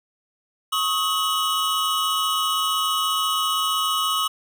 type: tone cluster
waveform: square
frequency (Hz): 1100 / 1266 / 2959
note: C#6 / D#6 / F#7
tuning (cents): -14 / +30 / -1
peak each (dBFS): -27 / -25 / -25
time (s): 0.72-4.28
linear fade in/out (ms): 10
effects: none